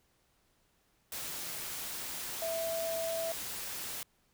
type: tone in noise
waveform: sine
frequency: 659.3 Hz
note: E5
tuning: in tune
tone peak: -33 dBFS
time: 2.42-3.32 s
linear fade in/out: 2 ms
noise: white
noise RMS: -40 dBFS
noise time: 1.12-4.03 s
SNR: +4 dB
effects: pink hiss -72 dBFS RMS until 4.33 s